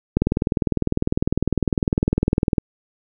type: click train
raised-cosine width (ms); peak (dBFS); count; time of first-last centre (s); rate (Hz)
3; -4; 49; 0.17-2.582; 19.9
effects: none